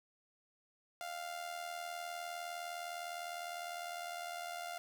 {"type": "tone with amplitude modulation", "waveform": "sawtooth", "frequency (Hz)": 698.5, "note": "F5", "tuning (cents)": 0, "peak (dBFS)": -35, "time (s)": [1.01, 4.78], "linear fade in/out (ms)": 0, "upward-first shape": "sine", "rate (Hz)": 79.8, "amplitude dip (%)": 60, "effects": []}